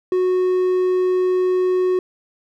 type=tone; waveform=triangle; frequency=367.3 Hz; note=F#4; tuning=13 cents flat; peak=-13 dBFS; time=0.12-1.99 s; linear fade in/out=2 ms; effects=none